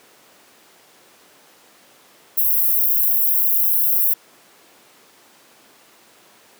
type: high-pass noise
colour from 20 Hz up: white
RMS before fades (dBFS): -17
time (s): 2.37-4.14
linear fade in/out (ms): 10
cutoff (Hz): 12000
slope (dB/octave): 48
effects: pink hiss -50 dBFS RMS until 6.59 s + high-pass 300 Hz 12 dB/octave

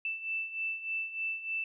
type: beating tone pair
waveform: sine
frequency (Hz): 2650 / 2653.3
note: E7 / E7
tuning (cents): +9 / +11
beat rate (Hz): 3.3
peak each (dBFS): -39 / -34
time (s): 0.05-1.64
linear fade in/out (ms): 2
effects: none

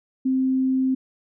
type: tone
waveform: sine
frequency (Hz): 261.6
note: C4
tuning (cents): 0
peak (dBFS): -18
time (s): 0.25-0.95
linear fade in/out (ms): 10
effects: none

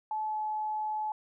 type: tone with pitch glide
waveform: sine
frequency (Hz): 863 to 857.5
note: A5 to A5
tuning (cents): -34 to -45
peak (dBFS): -30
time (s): 0.11-1.12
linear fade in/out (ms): 2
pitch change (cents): -11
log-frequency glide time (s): 0.25-0.37
effects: none

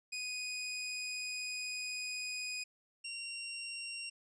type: tone pair in turn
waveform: 20% pulse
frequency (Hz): 2489 / 2758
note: D#7 / F7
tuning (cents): 0 / -22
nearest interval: major second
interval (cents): 178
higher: second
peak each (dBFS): -33 / -36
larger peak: first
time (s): 0.12-2.64 / 3.04-4.1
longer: first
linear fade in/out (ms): 10
effects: resampled to 22050 Hz

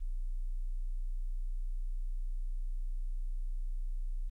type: tone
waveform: sine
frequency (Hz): 30.01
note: B0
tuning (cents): -49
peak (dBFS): -32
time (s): 0-4.3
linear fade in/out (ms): 20
effects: 12-bit

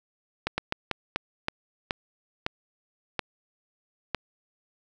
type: slowing click train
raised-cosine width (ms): 0.3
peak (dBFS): -10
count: 10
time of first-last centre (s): 0.47-4.147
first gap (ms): 110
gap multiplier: 1.31
effects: none

